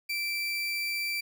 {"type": "tone", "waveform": "30% pulse", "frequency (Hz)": 2339, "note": "D7", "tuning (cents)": -8, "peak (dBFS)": -27, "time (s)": [0.09, 1.21], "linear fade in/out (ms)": 10, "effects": []}